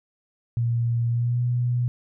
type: tone with pitch glide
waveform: sine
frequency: 117.7 to 122.2 Hz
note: A#2 to B2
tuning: +17 to -18 cents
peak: -20 dBFS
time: 0.57-1.88 s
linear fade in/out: 0 ms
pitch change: +65 cents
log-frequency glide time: 1.09-1.41 s
effects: none